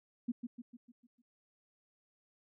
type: tone with echo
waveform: sine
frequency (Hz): 240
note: B3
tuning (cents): -49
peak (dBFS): -31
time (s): 0.28-0.32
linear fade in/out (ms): 10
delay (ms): 150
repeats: 6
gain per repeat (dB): -6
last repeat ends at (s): 1.22
effects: none